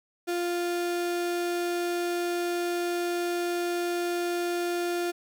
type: tone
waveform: 35% pulse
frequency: 349.2 Hz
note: F4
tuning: in tune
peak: -25 dBFS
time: 0.27-5.12 s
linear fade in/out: 20 ms
effects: none